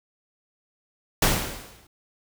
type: noise with exponential decay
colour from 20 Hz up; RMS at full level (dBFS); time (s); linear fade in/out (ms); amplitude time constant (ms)
pink; -17; 1.22-1.87; 5; 140
effects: none